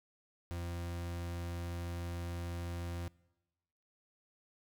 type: tone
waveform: 40% pulse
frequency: 86.3 Hz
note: F2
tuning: 20 cents flat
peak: -37 dBFS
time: 0.51-3.08 s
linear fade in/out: 0 ms
effects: noise-tail reverb RT60 1.0 s tail -23 dB re dry